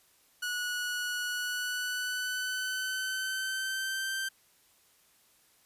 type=tone with pitch glide; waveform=sawtooth; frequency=1465 to 1561.1 Hz; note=F#6 to G6; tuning=-18 to -8 cents; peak=-28 dBFS; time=0.42-4.29 s; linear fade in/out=10 ms; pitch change=+110 cents; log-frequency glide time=1.26-4.12 s; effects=white hiss -65 dBFS RMS until 5.65 s + resampled to 32000 Hz